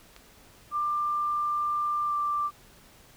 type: click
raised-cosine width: 0.2 ms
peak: -29 dBFS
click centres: 0.164 s
type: tone with pitch glide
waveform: sine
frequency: 1189 to 1178.1 Hz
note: D6 to D6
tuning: +21 to +5 cents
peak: -25 dBFS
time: 0.71-2.51 s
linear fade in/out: 50 ms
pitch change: -16 cents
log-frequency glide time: 2.05-2.14 s
effects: pink hiss -55 dBFS RMS until 3.16 s